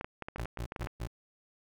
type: clicks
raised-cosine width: 0.5 ms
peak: -23 dBFS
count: 12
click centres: 0.011 / 0.045 / 0.223 / 0.285 / 0.36 / 0.396 / 0.456 / 0.573 / 0.721 / 0.762 / 0.821 / 0.871 s
type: tone bursts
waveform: 25% pulse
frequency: 58.7 Hz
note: A#1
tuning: 13 cents sharp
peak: -31 dBFS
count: 4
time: 0.38-1.074 s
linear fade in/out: 10 ms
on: 76 ms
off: 130 ms
effects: none